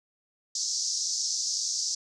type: band-pass noise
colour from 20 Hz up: white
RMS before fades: -30 dBFS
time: 0.55-1.95 s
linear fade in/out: 5 ms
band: 4800 to 6500 Hz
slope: 48 dB/octave
effects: none